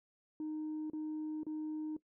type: tone bursts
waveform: sine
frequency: 308.8 Hz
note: D#4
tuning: 13 cents flat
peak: -35 dBFS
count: 3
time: 0.4-1.966 s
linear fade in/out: 2 ms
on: 500 ms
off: 33 ms
effects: noise-tail reverb RT60 0.1 s tail -19 dB re dry + tanh soft clip ceiling -35 dBFS